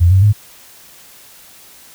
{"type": "tone with pitch steps", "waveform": "sine", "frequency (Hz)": [86.7, 95.09, 104.3], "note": ["F2", "F#2", "G#2"], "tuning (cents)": [-12, 48, 8], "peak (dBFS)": -6, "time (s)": [0, 0.33], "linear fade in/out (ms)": 20, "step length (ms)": 110, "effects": ["white hiss -42 dBFS RMS until 1.94 s"]}